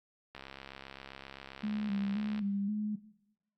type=click train; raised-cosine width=0.3 ms; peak=-29 dBFS; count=139; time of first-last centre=0.35-2.391 s; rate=67.6 Hz
type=tone with vibrato; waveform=sine; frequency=205.2 Hz; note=G#3; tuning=21 cents flat; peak=-31 dBFS; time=1.63-2.96 s; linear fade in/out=10 ms; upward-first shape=square; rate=1.9 Hz; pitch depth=48 cents each way
effects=noise-tail reverb RT60 0.9 s tail -17 dB re dry + Opus 48 kbps